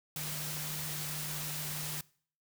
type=tone in noise; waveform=sine; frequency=151.1 Hz; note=D3; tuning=50 cents sharp; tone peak=-42 dBFS; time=0.16-2.01 s; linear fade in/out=2 ms; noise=white; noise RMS=-39 dBFS; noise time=0.16-2.01 s; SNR=-6 dB; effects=noise-tail reverb RT60 0.5 s tail -22 dB re dry